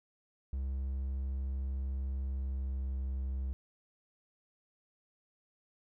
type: tone with pitch glide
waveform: triangle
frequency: 66.7 to 66.01 Hz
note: C2 to C2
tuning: +34 to +16 cents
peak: -31 dBFS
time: 0.53-3.53 s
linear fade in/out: 0 ms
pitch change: -18 cents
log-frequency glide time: 2.26-2.93 s
effects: none